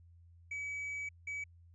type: tone bursts at uneven times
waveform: triangle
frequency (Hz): 2281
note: C#7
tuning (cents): +49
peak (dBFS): -36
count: 2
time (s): 0.51-1.09 / 1.27-1.44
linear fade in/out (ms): 5
effects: added 85 Hz sine -57 dBFS peak until 1.74 s + resampled to 22050 Hz